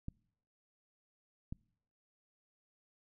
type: clicks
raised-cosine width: 5 ms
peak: -28 / -28 dBFS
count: 2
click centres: 0.084 / 1.525 s
effects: noise-tail reverb RT60 0.7 s tail -26 dB re dry